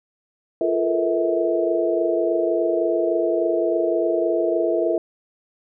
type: tone cluster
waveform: sine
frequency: 344.1 / 431.8 / 458.1 / 481.6 / 647 Hz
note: F4 / A4 / A#4 / B4 / E5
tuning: -26 / -33 / -30 / -44 / -32 cents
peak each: -22 / -27 / -27 / -27 / -22 dBFS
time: 0.61-4.98 s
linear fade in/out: 2 ms
effects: none